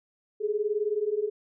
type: beating tone pair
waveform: sine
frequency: 407.9 / 426.9 Hz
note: G#4 / G#4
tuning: -31 / +48 cents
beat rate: 19 Hz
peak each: -29 / -27 dBFS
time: 0.4-1.3 s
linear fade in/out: 20 ms
effects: none